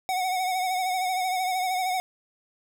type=tone with vibrato; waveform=square; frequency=741 Hz; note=F#5; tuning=2 cents sharp; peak=-25 dBFS; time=0.09-2 s; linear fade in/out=0 ms; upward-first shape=sine; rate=13 Hz; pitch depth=44 cents each way; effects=none